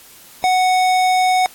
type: tone with hard clipping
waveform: sine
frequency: 740 Hz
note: F#5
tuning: in tune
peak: -14 dBFS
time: 0.44-1.46 s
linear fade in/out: 0 ms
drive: 17 dB
effects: white hiss -43 dBFS RMS until 1.54 s + AAC 64 kbps